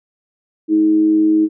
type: tone with amplitude modulation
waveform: sine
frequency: 316.4 Hz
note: D#4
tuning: 29 cents sharp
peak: -8 dBFS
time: 0.68-1.49 s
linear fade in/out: 50 ms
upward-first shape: sine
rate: 103 Hz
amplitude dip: 40%
effects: none